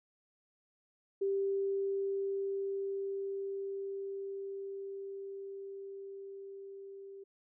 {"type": "tone with level ramp", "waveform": "sine", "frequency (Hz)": 392.9, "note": "G4", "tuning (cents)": 4, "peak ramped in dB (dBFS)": [-29, -46], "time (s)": [1.21, 7.24], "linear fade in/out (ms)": 10, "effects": []}